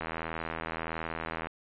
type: click train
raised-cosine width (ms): 0.5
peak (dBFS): -19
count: 120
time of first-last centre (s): 0.01-1.47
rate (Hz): 81.5
effects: resampled to 8000 Hz